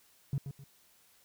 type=tone with echo; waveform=triangle; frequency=138.4 Hz; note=C#3; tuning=2 cents flat; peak=-25 dBFS; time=0.33-0.38 s; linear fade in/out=2 ms; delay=130 ms; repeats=2; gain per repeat=-10 dB; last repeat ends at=0.64 s; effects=tanh soft clip ceiling -26 dBFS + white hiss -65 dBFS RMS until 1.24 s